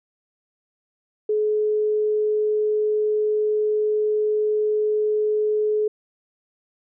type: tone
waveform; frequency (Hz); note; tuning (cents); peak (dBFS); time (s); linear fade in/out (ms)
sine; 425.5; G#4; +42; -18; 1.29-5.88; 5
effects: none